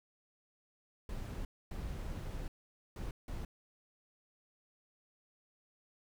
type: noise bursts at uneven times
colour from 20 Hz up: brown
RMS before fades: -41 dBFS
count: 4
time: 1.09-1.45 / 1.71-2.48 / 2.96-3.11 / 3.28-3.45 s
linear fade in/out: 2 ms
effects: none